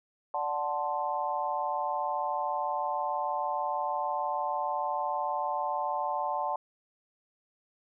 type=chord; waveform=sine; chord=D dominant seventh; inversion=none; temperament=equal; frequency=587.3 / 740 / 880 / 1046.5 Hz; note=D5 / F#5 / A5 / C6; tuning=0 / 0 / 0 / 0 cents; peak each=-36 / -34 / -32 / -35 dBFS; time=0.34-6.56 s; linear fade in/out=2 ms; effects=none